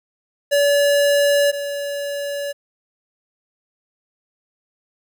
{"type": "tone pair in turn", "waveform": "square", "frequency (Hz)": [572, 570], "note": ["D5", "C#5"], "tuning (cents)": [-46, 48], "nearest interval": "unison", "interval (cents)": 6, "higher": "first", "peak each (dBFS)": [-14, -24], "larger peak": "first", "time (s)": [[0.51, 1.52], [1.52, 2.53]], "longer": "neither", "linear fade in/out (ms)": 20, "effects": ["9-bit"]}